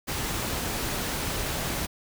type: noise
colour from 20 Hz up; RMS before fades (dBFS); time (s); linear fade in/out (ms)
pink; -30; 0.07-1.87; 20
effects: none